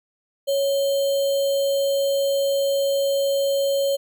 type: tone with sample-and-hold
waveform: sine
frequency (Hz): 554.4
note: C#5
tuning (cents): 0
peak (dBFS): -18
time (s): 0.47-3.97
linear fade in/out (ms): 20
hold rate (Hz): 3675
effects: none